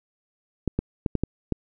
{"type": "clicks", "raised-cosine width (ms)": 3, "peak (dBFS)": -10, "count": 6, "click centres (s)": [0.677, 0.79, 1.062, 1.153, 1.236, 1.523], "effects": []}